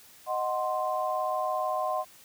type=chord; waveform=sine; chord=C diminished; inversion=first; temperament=equal; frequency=622.3 / 740 / 1046.5 Hz; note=Eb5 / Gb5 / C6; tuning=0 / 0 / 0 cents; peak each=-31 dBFS; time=0.26-2.05 s; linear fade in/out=50 ms; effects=white hiss -54 dBFS RMS until 2.24 s